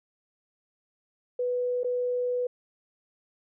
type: tone with dropouts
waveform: sine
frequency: 493.9 Hz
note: B4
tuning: in tune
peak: -25 dBFS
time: 1.39-2.47 s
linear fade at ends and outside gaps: 5 ms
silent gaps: 1.834-1.844 s
effects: none